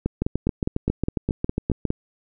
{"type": "two click trains", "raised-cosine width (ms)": 3, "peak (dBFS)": [-9, -9], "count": [10, 13], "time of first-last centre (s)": [[0.06, 1.904], [0.22, 1.853]], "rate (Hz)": [4.88, 7.35], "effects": []}